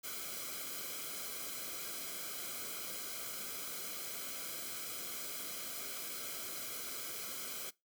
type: noise with comb filter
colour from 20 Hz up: white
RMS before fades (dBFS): -43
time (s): 0.03-7.71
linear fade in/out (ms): 20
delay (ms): 1.1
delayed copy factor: -0.8
effects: noise-tail reverb RT60 0.2 s tail -21 dB re dry